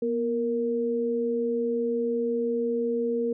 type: tone pair together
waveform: sine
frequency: 240.5 / 466.2 Hz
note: B3 / A#4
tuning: -46 / 0 cents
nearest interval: major seventh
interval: 1146 cents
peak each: -29 / -25 dBFS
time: 0.02-3.33 s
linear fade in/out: 5 ms
effects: none